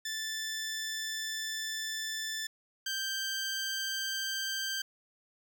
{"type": "tone pair in turn", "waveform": "15% pulse", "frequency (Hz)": [1760, 1571.4], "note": ["A6", "G6"], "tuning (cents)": [0, 4], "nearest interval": "major second", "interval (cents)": 196, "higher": "first", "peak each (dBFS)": [-28, -26], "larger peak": "second", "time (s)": [[0.05, 2.47], [2.86, 4.82]], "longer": "first", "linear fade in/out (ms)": 5, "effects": []}